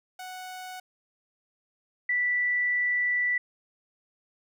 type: tone pair in turn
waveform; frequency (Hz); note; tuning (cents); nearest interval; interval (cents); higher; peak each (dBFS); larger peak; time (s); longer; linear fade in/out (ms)
sawtooth / sine; 740 / 1968.2; F#5 / B6; 0 / -6; octave + perfect fourth; 1694; second; -34 / -23; second; 0.19-0.8 / 2.09-3.38; second; 5
effects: none